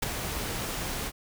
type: noise with ADSR envelope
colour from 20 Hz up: pink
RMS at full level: -25 dBFS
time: 0.02-1.12 s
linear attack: 10 ms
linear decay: 10 ms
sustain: -8 dB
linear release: 51 ms
effects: none